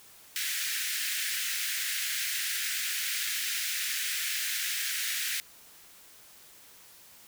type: high-pass noise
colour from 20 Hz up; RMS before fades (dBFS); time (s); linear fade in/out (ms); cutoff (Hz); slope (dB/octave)
pink; -32; 0.36-5.4; 0; 1600; 48
effects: white hiss -54 dBFS RMS until 7.27 s